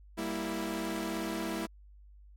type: chord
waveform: sawtooth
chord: E diminished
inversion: first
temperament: equal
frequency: 196 / 233.1 / 329.6 Hz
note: G3 / Bb3 / E4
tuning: 0 / 0 / 0 cents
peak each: -35 / -35 / -32 dBFS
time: 0.17-1.67 s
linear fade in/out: 20 ms
effects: added 50 Hz sine -52 dBFS peak until 2.36 s + AAC 64 kbps